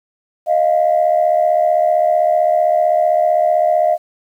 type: tone pair together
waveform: sine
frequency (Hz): 622.9 / 698.5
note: D#5 / F5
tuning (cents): +2 / 0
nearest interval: major second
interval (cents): 198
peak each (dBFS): -13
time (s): 0.46-3.98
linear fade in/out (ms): 50
effects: tanh soft clip ceiling -4 dBFS + 8-bit